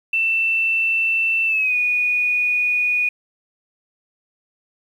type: tone with pitch glide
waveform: sine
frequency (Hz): 2672 to 2464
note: E7 to D#7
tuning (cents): +23 to -17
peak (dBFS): -16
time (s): 0.13-3.09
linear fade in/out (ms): 5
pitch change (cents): -140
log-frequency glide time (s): 1.46-1.76
effects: 8-bit